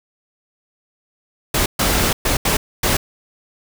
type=noise bursts at uneven times; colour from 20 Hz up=pink; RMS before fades=-17 dBFS; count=5; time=1.54-1.66 / 1.79-2.13 / 2.25-2.37 / 2.45-2.57 / 2.83-2.97 s; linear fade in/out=5 ms; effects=none